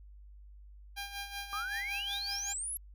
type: tone with tremolo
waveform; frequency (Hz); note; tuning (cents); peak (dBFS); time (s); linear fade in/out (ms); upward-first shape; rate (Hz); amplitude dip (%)
10% pulse; 802; G5; +39; -29; 0.96-2.54; 20; sine; 5.3; 65
type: exponential sweep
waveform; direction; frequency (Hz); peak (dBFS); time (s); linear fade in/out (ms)
sine; up; 1174.7 to 11500; -35; 1.53-2.77; 0
effects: added 50 Hz sine -50 dBFS peak until 2.94 s